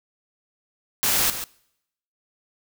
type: noise with echo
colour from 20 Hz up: white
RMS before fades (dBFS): -21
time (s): 1.03-1.3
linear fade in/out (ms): 0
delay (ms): 140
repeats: 1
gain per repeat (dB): -10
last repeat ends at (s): 1.44
effects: noise-tail reverb RT60 0.8 s tail -24 dB re dry